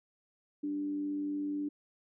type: tone with frequency modulation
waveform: sine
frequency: 293.7 Hz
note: D4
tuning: in tune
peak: -32 dBFS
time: 0.63-1.69 s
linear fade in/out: 10 ms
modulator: 96.3 Hz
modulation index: 0.22
effects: none